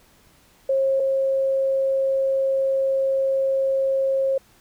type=tone pair in turn; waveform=sine; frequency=538 / 538 Hz; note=C5 / C5; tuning=+48 / +48 cents; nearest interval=unison; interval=0 cents; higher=neither; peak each=-17 / -18 dBFS; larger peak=first; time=0.69-1 / 1-4.38 s; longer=second; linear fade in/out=5 ms; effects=pink hiss -56 dBFS RMS until 4.6 s